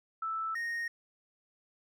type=tone pair in turn; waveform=sine / triangle; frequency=1318.5 / 1859.3 Hz; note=E6 / A#6; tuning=0 / -5 cents; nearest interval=tritone; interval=595 cents; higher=second; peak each=-32 / -31 dBFS; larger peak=second; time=0.22-0.55 / 0.55-0.88 s; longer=neither; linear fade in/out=5 ms; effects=none